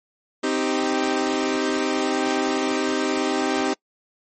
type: chord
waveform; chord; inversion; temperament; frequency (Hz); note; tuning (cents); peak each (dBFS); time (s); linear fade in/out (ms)
sawtooth; C minor; none; equal; 261.6 / 311.1 / 392; C4 / Eb4 / G4; 0 / 0 / 0; -21; 0.43-3.74; 10
effects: noise-tail reverb RT60 0.1 s tail -25 dB re dry + MP3 32 kbps